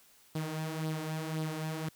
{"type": "tone with flanger", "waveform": "sawtooth", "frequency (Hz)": 157.5, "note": "D#3", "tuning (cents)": 21, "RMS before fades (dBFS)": -36, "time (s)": [0.35, 1.89], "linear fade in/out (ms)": 5, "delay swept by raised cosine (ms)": [0.21, 5.21], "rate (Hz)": 1.9, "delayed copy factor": 0.55, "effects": ["white hiss -62 dBFS RMS until 1.95 s"]}